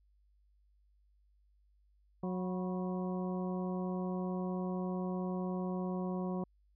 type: harmonic tone with a mistuned harmonic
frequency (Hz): 183.1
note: F#3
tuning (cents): -18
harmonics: 1 / 2 / 3 / 4 / 5 / 6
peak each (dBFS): -35 / -41 / -45 / -47 / -49 / -51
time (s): 2.23-6.44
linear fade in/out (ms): 5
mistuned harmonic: 5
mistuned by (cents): +98
effects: added 50 Hz sine -66 dBFS peak until 6.75 s